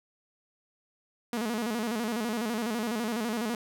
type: tone with vibrato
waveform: sawtooth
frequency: 226 Hz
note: A3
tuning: 47 cents sharp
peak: -25 dBFS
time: 1.33-3.55 s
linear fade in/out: 2 ms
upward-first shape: square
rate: 12 Hz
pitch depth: 100 cents each way
effects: none